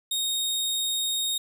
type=tone; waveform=sawtooth; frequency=3721 Hz; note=A#7; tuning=4 cents flat; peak=-22 dBFS; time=0.11-1.38 s; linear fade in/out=5 ms; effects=none